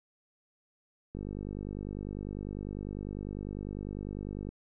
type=click train; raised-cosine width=3 ms; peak=-26 dBFS; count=168; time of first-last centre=1.15-4.49 s; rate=50 Hz; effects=none